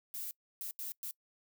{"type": "noise bursts at uneven times", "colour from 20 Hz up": "violet", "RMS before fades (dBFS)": -41, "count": 4, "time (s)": [[0.14, 0.31], [0.61, 0.71], [0.79, 0.92], [1.03, 1.11]], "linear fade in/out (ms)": 0, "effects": ["noise-tail reverb RT60 0.1 s tail -24 dB re dry"]}